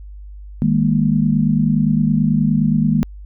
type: chord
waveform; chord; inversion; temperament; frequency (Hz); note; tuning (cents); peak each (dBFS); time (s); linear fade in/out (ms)
sine; D# suspended fourth; none; equal with one note detuned; 155.56 / 203.6 / 233.1; D#3 / G#3 / A#3; 0 / -34 / 0; -17; 0.62-3.03; 0
effects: added 50 Hz sine -32 dBFS peak until 3.25 s